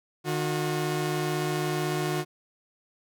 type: tone pair together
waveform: sawtooth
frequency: 152 / 362 Hz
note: D#3 / F#4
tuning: -40 / -38 cents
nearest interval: octave + minor third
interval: 1502 cents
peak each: -25 dBFS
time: 0.24-2.25 s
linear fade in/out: 50 ms
effects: none